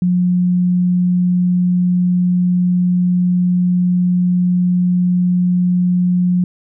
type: tone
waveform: sine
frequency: 179.2 Hz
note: F3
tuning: 45 cents sharp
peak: -11 dBFS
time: 0.02-6.44 s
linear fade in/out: 2 ms
effects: none